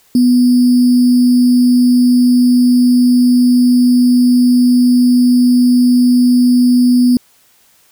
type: tone with sample-and-hold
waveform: sine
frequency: 246.9 Hz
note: B3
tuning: in tune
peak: -6 dBFS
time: 0.15-7.17 s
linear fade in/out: 2 ms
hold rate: 4900 Hz
effects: white hiss -51 dBFS RMS until 7.91 s